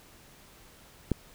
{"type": "click", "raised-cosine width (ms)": 3, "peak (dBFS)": -12, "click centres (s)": 1.117, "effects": ["pink hiss -55 dBFS RMS until 1.34 s"]}